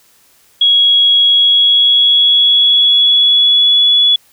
sine tone with pitch glide, 3322 to 3404 Hz, G#7 to G#7, 0 to +42 cents, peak -6 dBFS, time 0.61-4.16 s, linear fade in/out 5 ms, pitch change +42 cents, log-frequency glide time 1.23-3.88 s, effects white hiss -50 dBFS RMS until 4.32 s

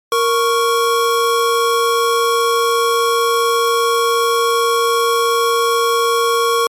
square tone pair together, 466.2 / 1108.7 Hz, A#4 / C#6, 0 / 0 cents, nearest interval octave + minor third, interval 1500 cents, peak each -16 dBFS, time 0.12-6.67 s, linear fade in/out 2 ms, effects MP3 64 kbps

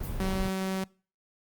brown noise, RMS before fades -33 dBFS, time 0-0.49 s, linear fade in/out 5 ms
violet noise with exponential decay, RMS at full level -40 dBFS, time 0.03-0.39 s, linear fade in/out 5 ms, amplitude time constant 77 ms
sawtooth tone, 190 Hz, F#3, 46 cents sharp, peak -25 dBFS, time 0.2-0.84 s, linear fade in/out 2 ms
effects noise-tail reverb RT60 0.4 s tail -24 dB re dry + Opus 32 kbps

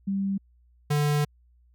sine / square tone pair in turn, 196 / 147.3 Hz, G3 / D3, 0 / +6 cents, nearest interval perfect fourth, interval 494 cents, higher first, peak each -24 / -22 dBFS, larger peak second, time 0.07-0.38 / 0.9-1.25 s, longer second, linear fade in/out 10 ms, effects added 60 Hz sine -57 dBFS peak until 1.74 s

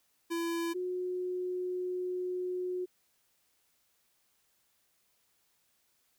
square / sine tone pair in turn, 336.4 / 363.4 Hz, E4 / F#4, +35 / -31 cents, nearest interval minor second, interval 134 cents, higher second, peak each -32 / -32 dBFS, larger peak neither, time 0.3-0.74 / 0.74-2.86 s, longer second, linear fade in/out 20 ms, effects white hiss -73 dBFS RMS until 6.18 s

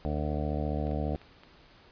harmonic tone, 74.7 Hz, D2, 30 cents sharp, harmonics 1 / 2 / 3 / 4 / 6 / 7 / 8 / 9 / 10, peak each -32 / -35 / -37 / -38 / -40 / -40 / -41 / -42 / -42 dBFS, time 0.05-1.16 s, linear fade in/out 0 ms
clicks, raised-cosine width 0.3 ms, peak -35 dBFS, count 5, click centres 0.87 / 0.913 / 1.152 / 1.216 / 1.435 s
effects pink hiss -57 dBFS RMS until 1.91 s + resampled to 11025 Hz

